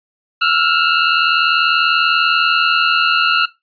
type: tone pair together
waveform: 25% pulse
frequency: 1335 / 1415.3 Hz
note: E6 / F6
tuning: +22 / +23 cents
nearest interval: minor second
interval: 101 cents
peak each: -11 dBFS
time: 0.41-3.46 s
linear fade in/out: 10 ms
effects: noise-tail reverb RT60 0.2 s tail -19 dB re dry + resampled to 11025 Hz